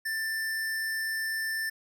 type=tone; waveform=square; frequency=1776 Hz; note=A6; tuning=16 cents sharp; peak=-30 dBFS; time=0.05-1.7 s; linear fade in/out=10 ms; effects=none